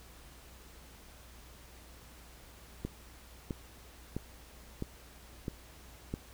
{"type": "click train", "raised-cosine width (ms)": 3, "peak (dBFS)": -22, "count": 6, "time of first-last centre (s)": [2.85, 6.139], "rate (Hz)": 1.52, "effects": ["added 60 Hz sine -55 dBFS peak until 6.33 s", "pink hiss -56 dBFS RMS until 6.33 s"]}